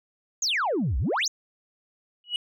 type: exponential two-way sweep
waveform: sine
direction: down then up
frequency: 7040 to 55 to 7040 Hz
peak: -21 dBFS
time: 0.42-1.28 s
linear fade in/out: 5 ms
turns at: 0.98 s
type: tone with exponential growth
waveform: sine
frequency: 2919 Hz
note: F#7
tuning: 24 cents flat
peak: -18 dBFS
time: 2.24-2.36 s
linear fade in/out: 1 ms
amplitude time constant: 24 ms
effects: tanh soft clip ceiling -20 dBFS